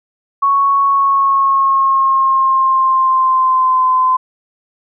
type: tone with pitch glide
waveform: sine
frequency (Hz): 1108.7 to 1028.5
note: C#6 to C6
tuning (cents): 0 to -30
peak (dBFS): -9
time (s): 0.42-4.17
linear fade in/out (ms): 10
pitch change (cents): -130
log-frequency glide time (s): 0.85-3.85
effects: none